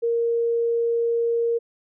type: tone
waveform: sine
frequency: 466.2 Hz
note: A#4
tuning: in tune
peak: -19 dBFS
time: 0.02-1.59 s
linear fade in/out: 20 ms
effects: none